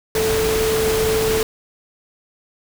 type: tone in noise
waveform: sine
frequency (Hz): 440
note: A4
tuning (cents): 0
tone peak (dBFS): -17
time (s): 0.15-1.43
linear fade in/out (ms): 2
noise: pink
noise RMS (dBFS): -23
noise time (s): 0.15-1.43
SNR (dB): +3
effects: none